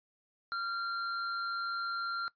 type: tone with amplitude modulation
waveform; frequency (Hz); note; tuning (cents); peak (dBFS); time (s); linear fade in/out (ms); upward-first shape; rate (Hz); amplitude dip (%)
square; 1381; F6; -20; -32; 0.52-2.28; 0; sine; 201; 25
effects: noise-tail reverb RT60 0.1 s tail -19 dB re dry + resampled to 11025 Hz